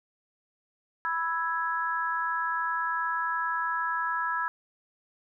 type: chord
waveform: sine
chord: E major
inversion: second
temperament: equal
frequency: 987.8 / 1318.5 / 1661.2 Hz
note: B5 / E6 / G#6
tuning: 0 / 0 / 0 cents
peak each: -31 dBFS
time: 1.05-4.48 s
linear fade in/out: 0 ms
effects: none